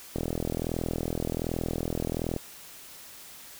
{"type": "click train", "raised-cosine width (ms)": 2, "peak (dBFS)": -16, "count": 92, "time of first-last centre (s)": [0.16, 2.363], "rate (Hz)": 41.3, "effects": ["white hiss -47 dBFS RMS until 3.59 s"]}